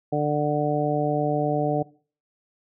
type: harmonic tone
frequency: 148.3 Hz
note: D3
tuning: 17 cents sharp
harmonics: 1 / 2 / 3 / 4 / 5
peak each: -27 / -27 / -27 / -27 / -27 dBFS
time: 0.12-1.83 s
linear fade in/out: 10 ms
effects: noise-tail reverb RT60 0.4 s tail -20 dB re dry